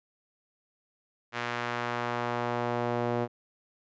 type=tone with band-pass filter sweep; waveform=sawtooth; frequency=120 Hz; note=B2; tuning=49 cents flat; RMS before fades=-31 dBFS; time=1.32-3.28 s; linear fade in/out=50 ms; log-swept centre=1800 to 530 Hz; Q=1; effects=resampled to 16000 Hz